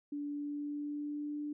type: tone with pitch glide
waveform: sine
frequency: 290 to 295.4 Hz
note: D4 to D4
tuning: -22 to +10 cents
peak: -36 dBFS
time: 0.12-1.53 s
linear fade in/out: 5 ms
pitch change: +32 cents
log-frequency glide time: 0.29-1.41 s
effects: none